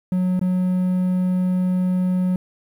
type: tone with dropouts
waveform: triangle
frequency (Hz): 182.9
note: F#3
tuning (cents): -20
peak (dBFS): -15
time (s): 0.12-2.36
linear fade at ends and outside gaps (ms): 2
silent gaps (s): 0.394-0.413
effects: 9-bit